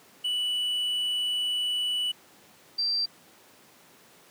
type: tone pair in turn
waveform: triangle / sine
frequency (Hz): 2960 / 4699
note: F#7 / D8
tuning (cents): 0 / 0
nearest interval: minor sixth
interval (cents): 800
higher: second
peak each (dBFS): -24 / -24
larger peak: neither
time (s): 0.24-2.12 / 2.78-3.06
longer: first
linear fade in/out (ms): 10
effects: pink hiss -55 dBFS RMS until 4.3 s + high-pass 200 Hz 12 dB/octave